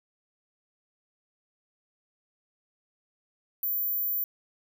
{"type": "tone", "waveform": "sine", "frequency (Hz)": 14280, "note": "A9", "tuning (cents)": 24, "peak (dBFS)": -26, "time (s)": [3.63, 4.24], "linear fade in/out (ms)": 2, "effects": []}